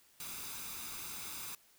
white noise with comb filter, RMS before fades -44 dBFS, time 0.2-1.55 s, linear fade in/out 2 ms, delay 0.81 ms, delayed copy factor +0.55, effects white hiss -66 dBFS RMS until 1.78 s

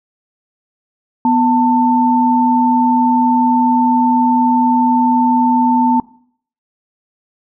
sine tone pair together, 246.9 / 892.1 Hz, B3 / A5, 0 / +24 cents, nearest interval octave + minor seventh, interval 2224 cents, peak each -12 dBFS, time 1.25-6 s, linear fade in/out 2 ms, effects noise-tail reverb RT60 0.6 s tail -21 dB re dry

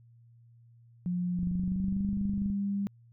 sine tone with pitch glide, 177.9 to 199.69 Hz, F3 to G3, +32 to +32 cents, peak -28 dBFS, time 1.06-2.87 s, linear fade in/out 0 ms, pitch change +200 cents, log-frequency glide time 1.5-2.1 s
click train, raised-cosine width 5 ms, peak -26 dBFS, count 28, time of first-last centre 1.39-2.501 s, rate 24.3 Hz
effects added 117 Hz sine -55 dBFS peak until 3.12 s

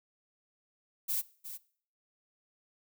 violet noise with echo, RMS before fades -32 dBFS, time 1.08-1.22 s, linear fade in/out 20 ms, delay 360 ms, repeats 1, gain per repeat -11 dB, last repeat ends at 1.58 s, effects noise-tail reverb RT60 0.5 s tail -20 dB re dry

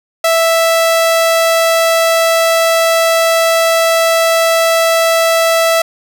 sawtooth tone, 659.3 Hz, E5, in tune, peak -5 dBFS, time 0.24-5.82 s, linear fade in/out 5 ms, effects none

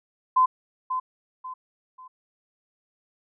sine tone with echo, 1025 Hz, C6, 36 cents flat, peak -15 dBFS, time 0.36-0.46 s, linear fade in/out 10 ms, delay 540 ms, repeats 3, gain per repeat -9 dB, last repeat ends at 2.08 s, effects none

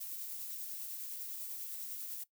violet noise with tremolo, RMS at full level -42 dBFS, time 0-2.24 s, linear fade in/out 10 ms, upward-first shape sine, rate 10 Hz, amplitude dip 25%, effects noise-tail reverb RT60 0.1 s tail -18 dB re dry

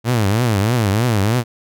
sawtooth tone with vibrato, 110 Hz, A2, in tune, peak -10 dBFS, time 0.04-1.44 s, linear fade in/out 50 ms, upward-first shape triangle, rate 3.2 Hz, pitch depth 260 cents each way, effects none

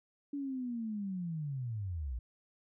sine linear sweep, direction down, 288.4 to 55 Hz, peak -35 dBFS, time 0.33-2.19 s, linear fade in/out 5 ms, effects none

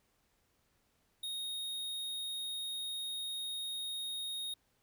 square tone, 3729 Hz, A#7, in tune, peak -38 dBFS, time 1.23-4.54 s, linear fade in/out 5 ms, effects pink hiss -75 dBFS RMS until 4.82 s

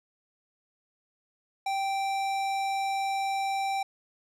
sine tone with tanh clipping, 782 Hz, G5, 4 cents flat, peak -29 dBFS, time 1.66-3.83 s, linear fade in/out 5 ms, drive 18 dB, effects none

